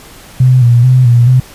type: tone with vibrato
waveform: sine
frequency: 123.7 Hz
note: B2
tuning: 3 cents sharp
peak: -3 dBFS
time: 0.4-1.4 s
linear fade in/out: 5 ms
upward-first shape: square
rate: 2.3 Hz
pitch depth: 57 cents each way
effects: pink hiss -35 dBFS RMS until 1.54 s + resampled to 32000 Hz